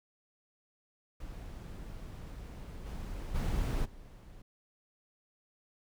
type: noise with level steps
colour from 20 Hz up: brown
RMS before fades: -44 / -40 / -32 / -51 dBFS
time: 1.2-4.42 s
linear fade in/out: 5 ms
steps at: 2.85 / 3.34 / 3.84 s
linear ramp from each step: 20 ms
effects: none